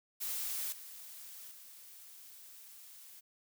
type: noise with level steps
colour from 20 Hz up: blue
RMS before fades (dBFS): -38 / -50 / -54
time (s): 0.2-3.21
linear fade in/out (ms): 20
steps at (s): 0.72 / 1.51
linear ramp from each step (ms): 5
effects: none